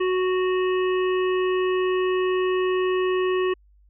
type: harmonic tone with a mistuned harmonic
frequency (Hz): 369.6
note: F#4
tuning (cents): -2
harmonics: 1 / 3 / 5 / 7 / 8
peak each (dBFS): -20 / -30 / -34 / -37 / -38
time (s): 0-3.54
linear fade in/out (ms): 10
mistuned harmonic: 8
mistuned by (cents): -27
effects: added 50 Hz sine -53 dBFS peak until 3.89 s